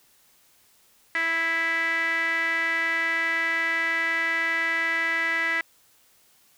sawtooth tone with band-pass filter, 329.6 Hz, E4, in tune, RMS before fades -25 dBFS, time 1.15-5.61 s, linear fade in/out 2 ms, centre 1900 Hz, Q 8.1, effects white hiss -60 dBFS RMS until 6.57 s

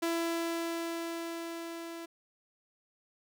sawtooth tone with level ramp, 334.4 Hz, E4, 25 cents sharp, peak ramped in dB -25 to -37 dBFS, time 0.02-2.06 s, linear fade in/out 10 ms, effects none

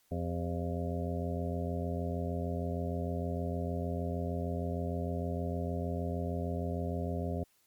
harmonic tone with a mistuned harmonic, 86.5 Hz, F2, 16 cents flat, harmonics 1 / 2 / 3 / 5 / 6 / 7 / 8, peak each -35 / -38 / -40 / -42 / -43 / -43 / -44 dBFS, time 0.11-7.44 s, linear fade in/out 10 ms, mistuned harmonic 5, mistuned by -120 cents, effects white hiss -70 dBFS RMS until 7.66 s + MP3 96 kbps

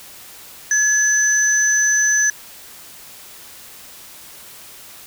sine tone pair together, 1700 / 6058 Hz, G#6 / F#8, +40 / +40 cents, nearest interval octave + minor seventh, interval 2200 cents, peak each -16 dBFS, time 0.71-2.3 s, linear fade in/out 2 ms, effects white hiss -40 dBFS RMS until 5.06 s

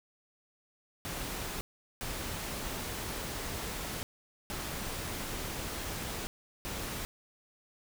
pink noise bursts at uneven times, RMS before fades -38 dBFS, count 4, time 1.05-1.61 / 2.01-4.03 / 4.5-6.27 / 6.65-7.05 s, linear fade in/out 0 ms, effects none

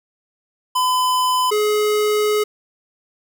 square tone pair in turn, 1010 / 422 Hz, B5 / G#4, +39 / +28 cents, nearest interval octave + minor third, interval 1511 cents, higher first, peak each -16 dBFS, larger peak neither, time 0.75-1.51 / 1.51-2.44 s, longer second, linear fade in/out 10 ms, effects none

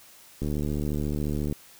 click train, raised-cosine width 3 ms, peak -17 dBFS, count 83, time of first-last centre 0.42-1.525 s, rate 74.2 Hz, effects white hiss -52 dBFS RMS until 1.79 s

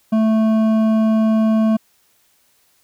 sine tone with hard clipping, 220 Hz, A3, in tune, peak -14 dBFS, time 0.12-1.77 s, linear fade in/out 10 ms, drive 9 dB, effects white hiss -59 dBFS RMS until 2.83 s

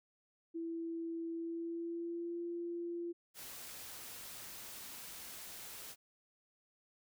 sine tone with pitch glide, 331.7 to 343.2 Hz, E4 to F4, +11 to -30 cents, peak -38 dBFS, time 0.54-3.13 s, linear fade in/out 20 ms, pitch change +59 cents, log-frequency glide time 1.32-2.42 s
white noise, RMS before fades -49 dBFS, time 3.34-5.96 s, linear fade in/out 50 ms
effects none

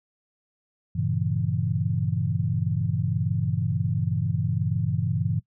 sine chord, G diminished seventh, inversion none, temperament equal, 98 / 116.54 / 138.59 / 164.81 Hz, G2 / Bb2 / Db3 / Fb3, 0 / 0 / 0 / 0 cents, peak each -28 dBFS, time 0.95-5.4 s, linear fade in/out 10 ms, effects noise-tail reverb RT60 0.1 s tail -20 dB re dry

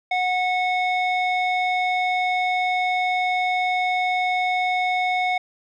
square tone with low-pass filter, 733 Hz, F#5, 16 cents flat, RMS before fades -22 dBFS, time 0.11-5.38 s, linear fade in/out 5 ms, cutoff 2800 Hz, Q 3.5, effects none

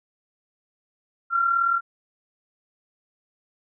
sine tone with amplitude modulation, 1373 Hz, F6, 30 cents flat, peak -16 dBFS, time 1.3-1.81 s, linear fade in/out 50 ms, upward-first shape sine, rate 38.6 Hz, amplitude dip 55%, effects none

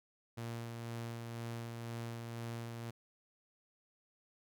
sawtooth tone with tremolo, 116.54 Hz, A#2, in tune, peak -36 dBFS, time 0.37-2.91 s, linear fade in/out 10 ms, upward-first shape sine, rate 2 Hz, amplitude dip 30%, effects none

